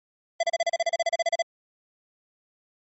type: tone bursts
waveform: square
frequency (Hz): 673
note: E5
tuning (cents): +36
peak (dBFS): -21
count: 16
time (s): 0.4-1.422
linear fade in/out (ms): 5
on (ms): 32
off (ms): 34
effects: MP3 32 kbps